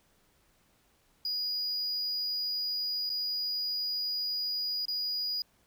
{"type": "tone with dropouts", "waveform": "triangle", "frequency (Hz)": 4904, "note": "D#8", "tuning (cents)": -26, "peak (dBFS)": -29, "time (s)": [1.25, 5.42], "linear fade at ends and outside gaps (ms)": 2, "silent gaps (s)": [[3.094, 3.1], [4.854, 4.882]], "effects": ["pink hiss -68 dBFS RMS until 5.66 s"]}